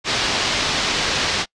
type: low-pass noise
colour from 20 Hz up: white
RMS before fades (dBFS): -21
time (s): 0.04-1.46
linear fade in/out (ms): 50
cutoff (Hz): 5200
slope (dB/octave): 24
effects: noise-tail reverb RT60 0.1 s tail -26 dB re dry + resampled to 22050 Hz